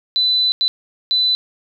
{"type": "tone bursts at uneven times", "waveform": "sine", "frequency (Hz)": 4000, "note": "B7", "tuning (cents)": 21, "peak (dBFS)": -13, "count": 3, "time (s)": [[0.16, 0.52], [0.61, 0.68], [1.11, 1.35]], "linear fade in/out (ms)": 0, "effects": ["9-bit"]}